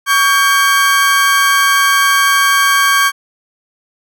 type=tone pair together; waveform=35% pulse; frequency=1128 / 1595.2 Hz; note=C#6 / G6; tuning=+30 / +30 cents; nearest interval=tritone; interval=600 cents; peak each=-10 dBFS; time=0.06-3.12 s; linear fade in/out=50 ms; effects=none